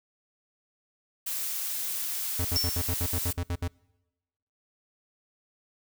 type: noise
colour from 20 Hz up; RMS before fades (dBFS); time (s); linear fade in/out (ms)
blue; -32; 1.26-3.33; 10
type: tone bursts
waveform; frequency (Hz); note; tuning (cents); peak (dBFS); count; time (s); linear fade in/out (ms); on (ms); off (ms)
square; 87.31; F2; 0; -28; 11; 2.39-3.679; 5; 59; 64
type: tone with exponential decay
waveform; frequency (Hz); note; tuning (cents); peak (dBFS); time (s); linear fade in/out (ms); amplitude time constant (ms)
sine; 5420; E8; +47; -22; 2.56-3.02; 0; 98
effects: noise-tail reverb RT60 1.0 s tail -25 dB re dry